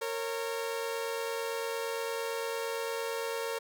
sawtooth tone pair together, 460.2 / 549 Hz, A#4 / C#5, -22 / -17 cents, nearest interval minor third, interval 305 cents, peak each -30 / -34 dBFS, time 0.01-3.59 s, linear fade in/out 10 ms, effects none

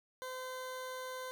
20% pulse tone, 513 Hz, C5, 34 cents flat, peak -36 dBFS, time 0.22-1.31 s, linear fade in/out 0 ms, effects none

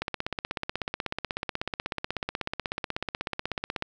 click train, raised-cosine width 0.3 ms, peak -13 dBFS, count 63, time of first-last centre 0.02-3.824 s, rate 16.3 Hz, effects none

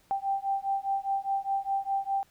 sine beating tone pair, 783 / 787.9 Hz, G5 / G5, -2 / +9 cents, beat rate 4.9 Hz, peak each -30 dBFS, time 0.11-2.23 s, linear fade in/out 0 ms, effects pink hiss -64 dBFS RMS until 2.3 s

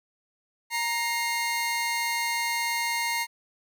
sawtooth tone pair together, 932.3 / 2126 Hz, A#5 / C7, 0 / +27 cents, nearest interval octave + major second, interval 1427 cents, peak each -25 dBFS, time 0.7-3.27 s, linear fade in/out 50 ms, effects none

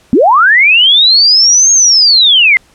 sine linear two-way sweep, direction up then down, 208.5 to 6560 to 2013 Hz, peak -3 dBFS, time 0.13-2.57 s, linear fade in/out 0 ms, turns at 1.72 s, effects pink hiss -47 dBFS RMS until 2.74 s + low-pass 10000 Hz 12 dB/octave

